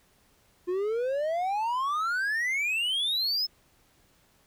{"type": "exponential sweep", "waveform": "triangle", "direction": "up", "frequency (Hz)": [349.2, 5274], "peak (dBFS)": -24, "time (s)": [0.67, 3.47], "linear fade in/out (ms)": 20, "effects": ["pink hiss -64 dBFS RMS until 4.46 s"]}